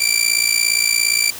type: tone with amplitude modulation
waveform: 15% pulse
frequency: 2348 Hz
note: D7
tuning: 1 cent flat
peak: -4 dBFS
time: 0-1.31 s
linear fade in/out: 10 ms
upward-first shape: sine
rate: 57.3 Hz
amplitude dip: 85%
effects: white hiss -32 dBFS RMS until 1.39 s